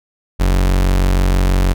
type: tone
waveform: 40% pulse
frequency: 46.25 Hz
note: F#1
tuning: in tune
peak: -10 dBFS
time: 0.39-1.74 s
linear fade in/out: 20 ms
effects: none